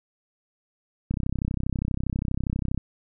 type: click train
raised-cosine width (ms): 5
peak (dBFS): -14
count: 55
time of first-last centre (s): 1.11-2.777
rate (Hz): 32.4
effects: none